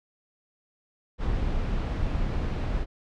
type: noise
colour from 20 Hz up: brown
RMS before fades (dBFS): -27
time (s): 1.18-2.86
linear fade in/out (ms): 50
effects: low-pass 4000 Hz 12 dB/octave